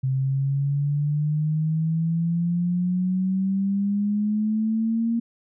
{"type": "exponential sweep", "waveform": "sine", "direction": "up", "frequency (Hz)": [131, 233.1], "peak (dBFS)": -20, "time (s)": [0.03, 5.2], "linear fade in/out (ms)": 10, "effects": []}